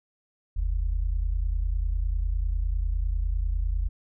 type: tone pair together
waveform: sine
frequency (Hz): 43.45 / 73.42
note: F1 / D2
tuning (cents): -8 / 0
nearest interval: major sixth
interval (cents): 908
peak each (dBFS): -24 / -30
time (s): 0.56-3.89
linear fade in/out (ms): 10
effects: none